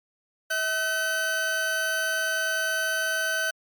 40% pulse tone pair together, 644.4 / 1523 Hz, E5 / F#6, -39 / +50 cents, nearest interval octave + minor third, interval 1489 cents, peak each -31 / -24 dBFS, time 0.5-3.51 s, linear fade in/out 10 ms, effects MP3 96 kbps

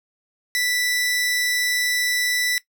sawtooth tone pair together, 1975.5 / 5341 Hz, B6 / E8, 0 / +22 cents, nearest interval octave + perfect fourth, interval 1722 cents, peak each -17 / -25 dBFS, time 0.55-2.58 s, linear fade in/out 0 ms, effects noise-tail reverb RT60 0.1 s tail -18 dB re dry

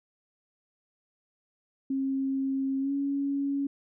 sine tone with pitch glide, 269.2 to 279.3 Hz, C4 to C#4, +49 to +13 cents, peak -26 dBFS, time 1.9-3.67 s, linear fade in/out 5 ms, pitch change +64 cents, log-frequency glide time 2.8-2.92 s, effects none

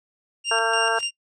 sawtooth tone with tremolo, 2794 Hz, F7, in tune, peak -19 dBFS, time 0.44-1.11 s, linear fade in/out 50 ms, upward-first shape square, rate 3.4 Hz, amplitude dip 55%
harmonic tone, 226.5 Hz, A#3, 50 cents flat, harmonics 2 / 3 / 4 / 5 / 6 / 7, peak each -27 / -27 / -26 / -31 / -27 / -25 dBFS, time 0.51-0.99 s, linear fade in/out 5 ms
white noise with exponential growth, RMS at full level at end -36 dBFS, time 0.87-1.01 s, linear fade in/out 5 ms, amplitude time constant 30 ms
effects noise-tail reverb RT60 0.1 s tail -26 dB re dry + resampled to 22050 Hz

